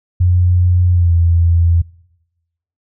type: tone with pitch glide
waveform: sine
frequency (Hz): 89.3 to 84.68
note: F2 to E2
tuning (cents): +39 to +47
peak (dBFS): -8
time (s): 0.2-1.82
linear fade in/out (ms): 10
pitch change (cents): -92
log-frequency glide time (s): 0.91-1.13
effects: noise-tail reverb RT60 1.0 s tail -26 dB re dry